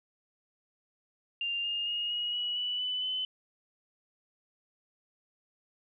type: tone with pitch steps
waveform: sine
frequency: 2794 / 2826 / 2859 / 2893 / 2926 / 2960 / 2995 / 3029 Hz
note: F7 / F7 / F7 / F#7 / F#7 / F#7 / F#7 / F#7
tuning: 0 / +20 / +40 / -40 / -20 / 0 / +20 / +40 cents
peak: -30 dBFS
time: 1.41-3.25 s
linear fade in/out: 2 ms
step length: 230 ms
effects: none